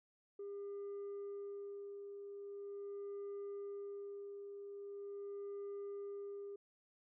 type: tone with tremolo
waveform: sine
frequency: 402.4 Hz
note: G4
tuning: 45 cents sharp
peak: -40 dBFS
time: 0.39-6.56 s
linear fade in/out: 5 ms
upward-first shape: sine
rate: 0.42 Hz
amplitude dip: 50%
effects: tanh soft clip ceiling -42 dBFS